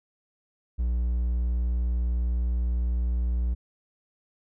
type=tone; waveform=triangle; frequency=59.9 Hz; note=A#1; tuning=48 cents sharp; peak=-21 dBFS; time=0.78-3.55 s; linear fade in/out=20 ms; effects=none